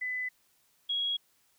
sine tone pair in turn, 2005 / 3312 Hz, B6 / G#7, +26 / -5 cents, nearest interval major sixth, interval 869 cents, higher second, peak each -31 / -28 dBFS, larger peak second, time 0.01-0.29 / 0.89-1.17 s, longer neither, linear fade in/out 10 ms, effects white hiss -69 dBFS RMS until 1.58 s

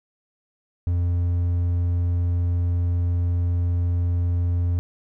triangle tone, 87.31 Hz, F2, in tune, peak -17 dBFS, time 0.87-4.79 s, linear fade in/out 0 ms, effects none

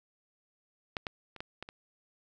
clicks, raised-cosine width 0.3 ms, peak -17 / -19 / -30 / -22 / -24 / -28 dBFS, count 6, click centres 0.968 / 1.068 / 1.363 / 1.405 / 1.626 / 1.689 s, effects none

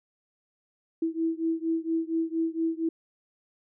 sine beating tone pair, 325.2 / 329.5 Hz, E4 / E4, -23 / -1 cents, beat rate 4.3 Hz, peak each -28 / -29 dBFS, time 1.02-2.89 s, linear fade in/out 5 ms, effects none

